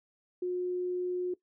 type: tone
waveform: sine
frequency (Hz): 360.5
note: F#4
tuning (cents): -45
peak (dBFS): -29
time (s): 0.42-1.34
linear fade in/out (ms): 5
effects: noise-tail reverb RT60 0.1 s tail -18 dB re dry